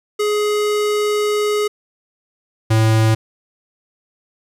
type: tone pair in turn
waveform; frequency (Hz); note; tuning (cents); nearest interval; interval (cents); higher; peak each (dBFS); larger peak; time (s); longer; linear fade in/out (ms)
square; 418.6 / 110.87; G#4 / A2; +14 / +14; octave + major seventh; 2300; first; -16 / -12; second; 0.19-1.68 / 2.7-3.15; first; 10
effects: low-pass 12000 Hz 12 dB/octave + 9-bit